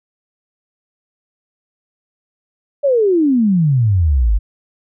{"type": "exponential sweep", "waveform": "sine", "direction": "down", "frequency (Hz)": [587.3, 46.86], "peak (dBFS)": -10, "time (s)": [2.83, 4.39], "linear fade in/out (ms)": 20, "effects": []}